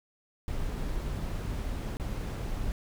brown noise with dropouts, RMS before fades -33 dBFS, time 0.48-2.72 s, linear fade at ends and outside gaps 0 ms, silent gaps 1.969-1.998 s, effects none

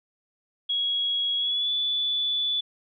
sine tone with pitch glide, 3322 to 3465 Hz, G#7 to A7, 0 to -27 cents, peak -23 dBFS, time 0.69-2.61 s, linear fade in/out 10 ms, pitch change +73 cents, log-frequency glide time 1.37-1.71 s, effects none

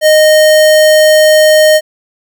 square tone, 618 Hz, D#5, 12 cents flat, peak -4 dBFS, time 0.01-1.81 s, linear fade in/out 50 ms, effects none

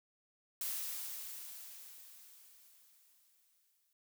blue noise with exponential decay, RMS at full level -38 dBFS, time 0.61-3.93 s, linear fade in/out 2 ms, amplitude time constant 720 ms, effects none

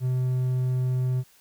triangle tone, 127.5 Hz, C3, 44 cents flat, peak -20 dBFS, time 0-1.24 s, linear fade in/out 50 ms, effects white hiss -58 dBFS RMS until 1.4 s

